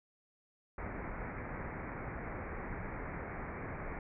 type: low-pass noise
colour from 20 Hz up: pink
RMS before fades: -42 dBFS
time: 0.78-3.99 s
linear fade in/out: 2 ms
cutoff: 2300 Hz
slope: 96 dB/octave
effects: none